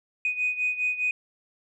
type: beating tone pair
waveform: sine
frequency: 2489 / 2493.9 Hz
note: D#7 / D#7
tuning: 0 / +3 cents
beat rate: 4.9 Hz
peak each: -25 / -29 dBFS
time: 0.25-1.11 s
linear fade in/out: 2 ms
effects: tanh soft clip ceiling -17 dBFS